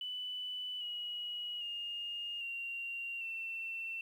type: tone with pitch steps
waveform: sine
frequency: 2987 / 2910 / 2836 / 2763 / 2692 Hz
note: F#7 / F#7 / F7 / F7 / E7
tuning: +16 / -29 / +26 / -19 / +36 cents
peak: -38 dBFS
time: 0.01-4.01 s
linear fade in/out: 2 ms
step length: 800 ms
effects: 11-bit